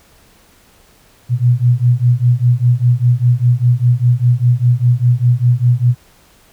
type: beating tone pair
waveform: sine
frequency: 119.9 / 124.9 Hz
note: A#2 / B2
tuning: +49 / +20 cents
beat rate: 5 Hz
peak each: -12 dBFS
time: 1.29-5.95 s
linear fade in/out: 50 ms
effects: pink hiss -49 dBFS RMS until 6.52 s